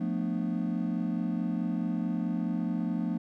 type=chord; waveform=triangle; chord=B half-diminished seventh; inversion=second; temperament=just; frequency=177.8 / 222.2 / 246.9 / 296.3 Hz; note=F3 / A3 / B3 / D4; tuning=+31 / +17 / 0 / +15 cents; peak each=-30 / -30 / -32 / -34 dBFS; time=0-3.18 s; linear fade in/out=10 ms; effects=tanh soft clip ceiling -17 dBFS